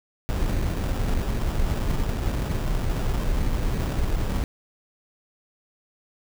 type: noise with sample-and-hold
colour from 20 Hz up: brown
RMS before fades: -24 dBFS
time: 0.29-4.44 s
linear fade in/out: 0 ms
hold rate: 2100 Hz
effects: none